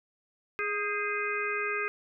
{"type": "harmonic tone with a mistuned harmonic", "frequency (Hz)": 415.3, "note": "G#4", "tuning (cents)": 0, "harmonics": [1, 3, 4, 5, 6], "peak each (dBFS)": [-35, -35, -35, -35, -35], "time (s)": [0.59, 1.88], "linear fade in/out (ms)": 0, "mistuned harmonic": 4, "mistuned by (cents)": -61, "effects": []}